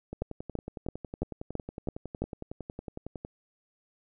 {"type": "two click trains", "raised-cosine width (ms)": 2, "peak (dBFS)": [-24, -17], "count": [35, 7], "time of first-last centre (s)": [[0.13, 3.249], [0.22, 2.22]], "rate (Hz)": [10.9, 3], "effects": []}